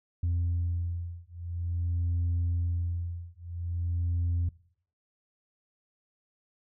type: beating tone pair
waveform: sine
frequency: 86 / 86.48 Hz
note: F2 / F2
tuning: -26 / -16 cents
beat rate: 0.48 Hz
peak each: -29 dBFS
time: 0.23-4.49 s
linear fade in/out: 5 ms
effects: noise-tail reverb RT60 0.6 s tail -22 dB re dry + tanh soft clip ceiling -23 dBFS